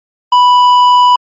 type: tone with tanh clipping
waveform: triangle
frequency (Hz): 987.8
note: B5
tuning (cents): 0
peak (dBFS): -5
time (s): 0.32-1.16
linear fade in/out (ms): 5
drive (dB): 12
effects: MP3 32 kbps